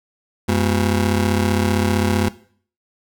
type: ring-modulated tone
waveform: 25% pulse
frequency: 150 Hz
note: D3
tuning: 37 cents sharp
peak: -9 dBFS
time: 0.48-2.29 s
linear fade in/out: 10 ms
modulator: 57.3 Hz
effects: noise-tail reverb RT60 0.5 s tail -17 dB re dry